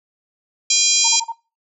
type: harmonic tone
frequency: 805 Hz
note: G5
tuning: 46 cents sharp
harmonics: 3 / 4 / 5 / 6 / 7 / 8 / 9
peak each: -24 / -23 / -22 / -20 / -20 / -23 / -18 dBFS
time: 0.7-1.2 s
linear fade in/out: 5 ms
type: tone bursts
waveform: sine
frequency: 917 Hz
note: A#5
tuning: 29 cents flat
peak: -22 dBFS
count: 4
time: 1.04-1.324 s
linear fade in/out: 10 ms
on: 44 ms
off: 36 ms
effects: noise-tail reverb RT60 0.3 s tail -21 dB re dry